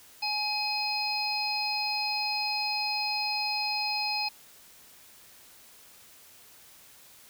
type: harmonic tone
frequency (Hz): 840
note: G#5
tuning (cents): +19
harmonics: 1 / 3 / 5 / 6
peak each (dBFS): -33 / -33 / -33 / -33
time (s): 0.22-4.29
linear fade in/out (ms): 10
effects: white hiss -54 dBFS RMS until 7.29 s